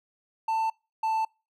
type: tone pair in turn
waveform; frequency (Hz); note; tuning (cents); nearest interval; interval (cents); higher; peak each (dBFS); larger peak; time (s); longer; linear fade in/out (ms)
triangle; 890 / 884.4; A5 / A5; +20 / +9; unison; 11; first; -22; neither; 0.48-0.7 / 1.03-1.25; neither; 5
effects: noise-tail reverb RT60 0.3 s tail -26 dB re dry